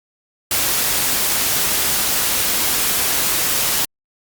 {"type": "noise", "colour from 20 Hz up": "white", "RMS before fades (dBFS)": -18, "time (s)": [0.51, 3.85], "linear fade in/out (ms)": 2, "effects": ["Opus 48 kbps"]}